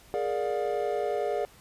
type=chord; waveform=triangle; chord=Bb dominant seventh; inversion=third; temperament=equal with one note detuned; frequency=415.3 / 466.2 / 587.3 / 714 Hz; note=Ab4 / Bb4 / D5 / F5; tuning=0 / 0 / 0 / +38 cents; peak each=-29 / -31 / -30 / -31 dBFS; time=0.14-1.45 s; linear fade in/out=0 ms; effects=pink hiss -55 dBFS RMS until 1.6 s + resampled to 32000 Hz